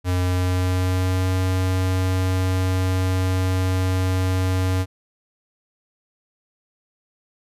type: tone with pitch glide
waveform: square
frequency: 90.5 to 92.88 Hz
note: F#2 to F#2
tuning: -38 to +7 cents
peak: -19 dBFS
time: 0.04-4.86 s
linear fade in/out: 50 ms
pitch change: +45 cents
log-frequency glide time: 0.15-1.29 s
effects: resampled to 32000 Hz